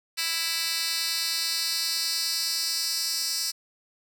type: tone with high-pass filter sweep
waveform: 10% pulse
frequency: 329.6 Hz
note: E4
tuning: in tune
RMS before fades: -28 dBFS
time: 0.17-3.52 s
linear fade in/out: 20 ms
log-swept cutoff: 3300 to 5400 Hz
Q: 2.2
effects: none